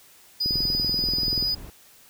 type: tone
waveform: triangle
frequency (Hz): 4954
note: D#8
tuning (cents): -8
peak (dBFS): -21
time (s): 0.4-1.55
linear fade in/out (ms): 10
type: click train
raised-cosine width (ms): 3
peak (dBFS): -19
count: 21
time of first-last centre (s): 0.46-1.426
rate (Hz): 20.7
type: noise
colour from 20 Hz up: brown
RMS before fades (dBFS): -38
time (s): 0.52-1.7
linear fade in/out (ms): 2
effects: white hiss -53 dBFS RMS until 2.09 s